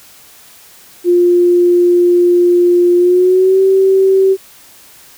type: tone with pitch glide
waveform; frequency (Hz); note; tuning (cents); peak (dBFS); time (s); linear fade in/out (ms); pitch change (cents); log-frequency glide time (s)
sine; 352 to 383.9; F4 to G4; +14 to -36; -6; 1.04-4.37; 50; +150; 2.97-3.61
effects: white hiss -41 dBFS RMS until 5.17 s